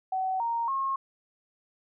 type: tone with pitch steps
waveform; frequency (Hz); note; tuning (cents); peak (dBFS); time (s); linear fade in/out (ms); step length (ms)
sine; 755 / 930 / 1080; F#5 / A#5 / C#6; +35 / -4 / -45; -26; 0.12-0.96; 5; 280
effects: none